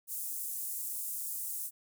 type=high-pass noise; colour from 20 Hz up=pink; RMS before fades=-38 dBFS; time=0.07-1.71 s; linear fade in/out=50 ms; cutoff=8700 Hz; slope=24 dB/octave; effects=none